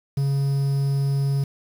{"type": "tone with quantisation", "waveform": "triangle", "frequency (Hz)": 138.59, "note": "C#3", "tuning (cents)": 0, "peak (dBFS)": -17, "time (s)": [0.17, 1.44], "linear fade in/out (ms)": 5, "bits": 7, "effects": []}